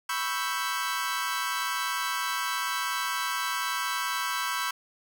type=chord; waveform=sawtooth; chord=C# half-diminished seventh; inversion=third; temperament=equal; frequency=987.8 / 1108.7 / 1318.5 / 1568 Hz; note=B5 / C#6 / E6 / G6; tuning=0 / 0 / 0 / 0 cents; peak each=-30 dBFS; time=0.09-4.71 s; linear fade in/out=5 ms; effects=none